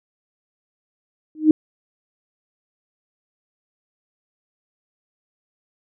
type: tone with exponential growth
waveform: sine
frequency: 309.8 Hz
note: D#4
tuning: 7 cents flat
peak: -4 dBFS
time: 1.35-1.51 s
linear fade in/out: 2 ms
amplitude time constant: 34 ms
effects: none